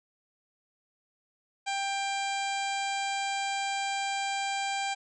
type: harmonic tone with a mistuned harmonic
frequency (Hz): 790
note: G5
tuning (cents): +13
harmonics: 1 / 2 / 3 / 4 / 5 / 6 / 7 / 8 / 9 / 10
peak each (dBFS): -31 / -39 / -36 / -40 / -44 / -44 / -52 / -49 / -45 / -45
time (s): 1.66-4.95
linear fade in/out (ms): 20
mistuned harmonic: 4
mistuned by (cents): +15
effects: none